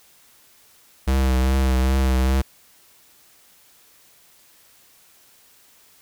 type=tone with vibrato; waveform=square; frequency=65.41 Hz; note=C2; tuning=in tune; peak=-17 dBFS; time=1.07-2.42 s; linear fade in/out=10 ms; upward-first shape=triangle; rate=2.5 Hz; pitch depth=38 cents each way; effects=white hiss -54 dBFS RMS until 6.01 s